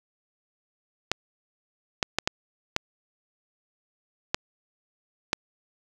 clicks, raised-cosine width 0.2 ms, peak -5 dBFS, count 7, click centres 1.116 / 2.028 / 2.186 / 2.275 / 2.764 / 4.345 / 5.331 s, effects 7-bit

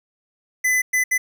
square tone bursts at uneven times, 2011 Hz, B6, 31 cents sharp, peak -17 dBFS, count 3, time 0.64-0.82 / 0.93-1.04 / 1.11-1.18 s, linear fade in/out 10 ms, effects none

